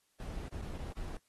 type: noise with dropouts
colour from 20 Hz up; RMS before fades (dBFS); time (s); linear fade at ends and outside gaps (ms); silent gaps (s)
brown; -41; 0.2-1.17; 1; 0.482-0.524 / 0.614-0.624 / 0.781-0.788 / 0.924-0.968
effects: white hiss -75 dBFS RMS until 1.28 s + AAC 32 kbps